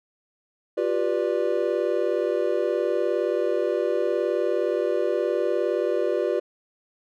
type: chord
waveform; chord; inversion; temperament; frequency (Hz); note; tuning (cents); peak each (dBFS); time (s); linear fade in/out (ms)
triangle; G dominant seventh; third; just; 352.8 / 392 / 490 / 588; F4 / G4 / B4 / D5; +18 / 0 / -14 / +2; -25; 0.77-6.4; 10
effects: none